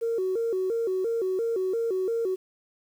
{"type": "tone with vibrato", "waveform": "sine", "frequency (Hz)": 415.3, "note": "G#4", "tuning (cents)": 0, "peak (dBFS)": -23, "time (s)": [0.01, 2.36], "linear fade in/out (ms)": 20, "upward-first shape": "square", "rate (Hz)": 2.9, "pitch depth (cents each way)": 180, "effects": ["tanh soft clip ceiling -20 dBFS", "9-bit"]}